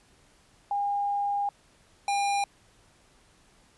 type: tone pair in turn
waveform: sine / square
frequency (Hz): 810 / 803.9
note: G#5 / G5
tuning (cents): -43 / +43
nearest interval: unison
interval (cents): 14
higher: first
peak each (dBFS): -25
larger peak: neither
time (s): 0.71-1.49 / 2.08-2.44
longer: first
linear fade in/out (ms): 2
effects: pink hiss -61 dBFS RMS until 3.77 s + resampled to 24000 Hz